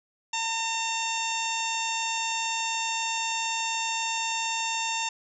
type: harmonic tone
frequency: 907 Hz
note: A#5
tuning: 48 cents flat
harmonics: 1 / 2 / 3 / 4 / 5 / 6 / 7 / 8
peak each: -31 / -40 / -32 / -35 / -44 / -39 / -39 / -35 dBFS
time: 0.33-5.09 s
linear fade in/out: 5 ms
effects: none